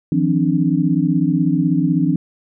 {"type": "tone cluster", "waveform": "sine", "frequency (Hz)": [160.3, 176.5, 263.6, 295.4], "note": ["E3", "F3", "C4", "D4"], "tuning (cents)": [-48, 19, 13, 10], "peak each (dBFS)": -19, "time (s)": [0.12, 2.16], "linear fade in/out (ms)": 2, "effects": []}